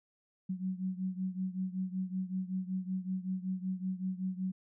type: beating tone pair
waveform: sine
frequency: 185 / 190.3 Hz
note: F#3 / F#3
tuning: 0 / +49 cents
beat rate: 5.3 Hz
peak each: -35 / -38 dBFS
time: 0.49-4.52 s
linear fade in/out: 10 ms
effects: none